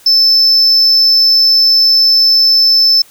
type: tone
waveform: sine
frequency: 5274 Hz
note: E8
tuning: in tune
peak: -3 dBFS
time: 0.06-3.02 s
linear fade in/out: 5 ms
effects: tanh soft clip ceiling -4 dBFS + white hiss -43 dBFS RMS until 3.1 s